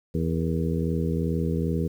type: harmonic tone with a mistuned harmonic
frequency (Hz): 82.41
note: E2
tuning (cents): 0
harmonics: 1 / 2 / 3 / 4 / 5 / 6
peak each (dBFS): -29 / -26 / -31 / -34 / -33 / -34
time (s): 0.14-1.88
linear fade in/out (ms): 10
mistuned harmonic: 6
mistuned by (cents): -65
effects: 9-bit